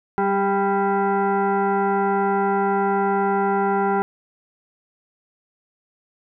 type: tone with frequency modulation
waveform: sine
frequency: 196 Hz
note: G3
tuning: in tune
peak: -17 dBFS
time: 0.18-4.02 s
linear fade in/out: 0 ms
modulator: 593 Hz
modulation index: 1.7
effects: none